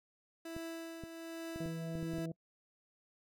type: tone with tremolo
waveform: 30% pulse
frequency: 329.6 Hz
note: E4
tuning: in tune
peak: -38 dBFS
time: 0.45-2.26 s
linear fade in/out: 5 ms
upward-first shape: triangle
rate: 1.2 Hz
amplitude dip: 55%
type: clicks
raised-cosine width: 3 ms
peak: -32 dBFS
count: 8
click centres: 0.565 / 1.037 / 1.56 / 1.659 / 1.954 / 2.029 / 2.136 / 2.184 s
type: harmonic tone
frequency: 164 Hz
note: E3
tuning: 9 cents flat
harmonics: 1 / 2 / 3 / 4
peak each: -39 / -45 / -49 / -51 dBFS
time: 1.6-2.32 s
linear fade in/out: 5 ms
effects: noise-tail reverb RT60 0.1 s tail -25 dB re dry

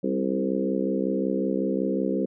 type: harmonic tone with a mistuned harmonic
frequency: 65.41 Hz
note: C2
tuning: in tune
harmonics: 3 / 4 / 5 / 6 / 7 / 8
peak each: -28 / -29 / -30 / -31 / -31 / -32 dBFS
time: 0.03-2.26 s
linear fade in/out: 10 ms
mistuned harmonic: 4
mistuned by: +26 cents
effects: none

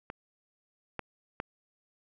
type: clicks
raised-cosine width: 0.5 ms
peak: -23 / -19 / -18 dBFS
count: 3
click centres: 0.101 / 0.993 / 1.401 s
effects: none

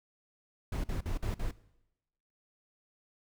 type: noise bursts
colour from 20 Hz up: brown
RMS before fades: -33 dBFS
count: 5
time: 0.72-1.512 s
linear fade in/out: 5 ms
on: 120 ms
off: 48 ms
effects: noise-tail reverb RT60 0.9 s tail -19 dB re dry

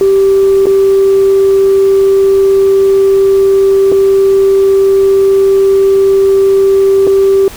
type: tone with dropouts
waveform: sine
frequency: 390 Hz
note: G4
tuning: 9 cents flat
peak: -3 dBFS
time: 0.01-7.48 s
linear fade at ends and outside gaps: 1 ms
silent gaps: 0.657-0.668 / 3.918-3.923 / 7.069-7.074 s
effects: tanh soft clip ceiling -1 dBFS + pink hiss -30 dBFS RMS until 7.56 s

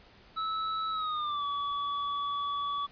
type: tone with pitch glide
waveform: square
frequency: 1304 to 1141.8 Hz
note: E6 to D6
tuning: -19 to -49 cents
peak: -31 dBFS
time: 0.36-2.87 s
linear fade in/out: 20 ms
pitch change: -230 cents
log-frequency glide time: 0.91-1.45 s
effects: pink hiss -57 dBFS RMS until 2.91 s + resampled to 11025 Hz

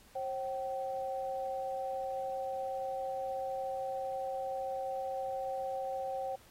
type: tone pair together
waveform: sine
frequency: 536.2 / 768 Hz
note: C5 / G5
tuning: +42 / -36 cents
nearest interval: tritone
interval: 622 cents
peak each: -37 / -37 dBFS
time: 0.15-6.36 s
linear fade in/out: 10 ms
effects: pink hiss -61 dBFS RMS until 6.5 s + AAC 48 kbps

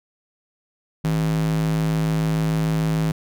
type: tone with high-pass filter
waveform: square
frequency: 53.4 Hz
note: G#1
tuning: 49 cents sharp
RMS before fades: -21 dBFS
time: 1.04-3.12 s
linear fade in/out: 5 ms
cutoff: 140 Hz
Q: 3.3
effects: none

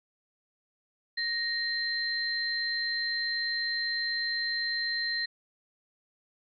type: tone pair together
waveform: sine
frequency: 1864.7 / 4124 Hz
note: A#6 / C8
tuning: 0 / -26 cents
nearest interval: octave + major second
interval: 1374 cents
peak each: -31 / -31 dBFS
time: 1.17-5.26 s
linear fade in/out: 10 ms
effects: none

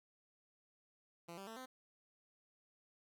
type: tone with pitch steps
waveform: 10% pulse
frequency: 170 / 195.28 / 224.3 / 257.7 Hz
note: F3 / G3 / A3 / C4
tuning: -46 / -6 / +34 / -26 cents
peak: -40 dBFS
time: 1.28-1.66 s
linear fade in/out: 10 ms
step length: 95 ms
effects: 13-bit

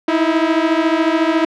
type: beating tone pair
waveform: sawtooth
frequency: 316.5 / 330.5 Hz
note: D#4 / E4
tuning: +30 / +5 cents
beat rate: 14 Hz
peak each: -12 dBFS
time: 0.08-1.45 s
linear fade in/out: 5 ms
effects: low-pass 3000 Hz 12 dB/octave

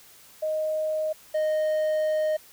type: tone pair in turn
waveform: sine / triangle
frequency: 622.3 / 619 Hz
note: D#5 / D#5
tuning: 0 / -9 cents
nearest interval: unison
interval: 9 cents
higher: first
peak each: -24 / -20 dBFS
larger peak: second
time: 0.42-1.13 / 1.34-2.37 s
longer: second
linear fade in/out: 10 ms
effects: white hiss -52 dBFS RMS until 2.52 s

